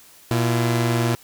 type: tone pair together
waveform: sawtooth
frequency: 119.5 / 338.4 Hz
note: A#2 / E4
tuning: +43 / +45 cents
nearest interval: octave + tritone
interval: 1802 cents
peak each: -15 / -21 dBFS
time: 0.31-1.15 s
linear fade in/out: 0 ms
effects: white hiss -49 dBFS RMS until 1.23 s